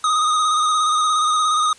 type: tone with vibrato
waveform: square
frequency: 1244.5 Hz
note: D#6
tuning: in tune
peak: -16 dBFS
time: 0.04-1.73 s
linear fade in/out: 2 ms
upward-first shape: square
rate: 17 Hz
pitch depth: 27 cents each way
effects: white hiss -47 dBFS RMS until 1.78 s + resampled to 22050 Hz